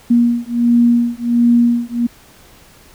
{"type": "beating tone pair", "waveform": "sine", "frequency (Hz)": [237, 238.4], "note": ["A#3", "A#3"], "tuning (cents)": [29, 39], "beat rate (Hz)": 1.4, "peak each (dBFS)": -13, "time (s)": [0.1, 2.07], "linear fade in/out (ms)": 10, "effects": ["pink hiss -45 dBFS RMS until 2.94 s"]}